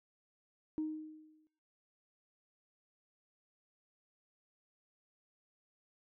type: tone with exponential decay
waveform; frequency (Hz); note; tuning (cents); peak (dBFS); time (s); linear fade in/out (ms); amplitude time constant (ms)
sine; 310.7; D#4; -2; -31; 0.78-1.47; 0; 150
effects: noise-tail reverb RT60 0.9 s tail -26 dB re dry + tanh soft clip ceiling -29 dBFS